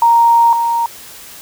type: tone pair in turn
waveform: sine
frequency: 932 / 932 Hz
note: A#5 / A#5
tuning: -1 / -1 cents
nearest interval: unison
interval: 0 cents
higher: neither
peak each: -6 / -12 dBFS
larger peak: first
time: 0.02-0.53 / 0.53-0.86 s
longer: first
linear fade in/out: 2 ms
effects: white hiss -35 dBFS RMS until 1.41 s